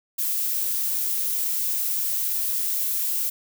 violet noise, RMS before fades -25 dBFS, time 0.18-3.3 s, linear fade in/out 10 ms, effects none

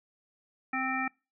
harmonic tone, 261.6 Hz, C4, in tune, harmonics 1 / 3 / 5 / 7 / 9, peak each -35 / -35 / -35 / -35 / -35 dBFS, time 0.73-1.08 s, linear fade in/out 5 ms, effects noise-tail reverb RT60 0.3 s tail -26 dB re dry

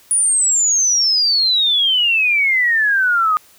sine exponential sweep, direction down, 9810 to 1225 Hz, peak -12 dBFS, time 0.11-3.37 s, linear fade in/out 0 ms, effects white hiss -49 dBFS RMS until 3.58 s

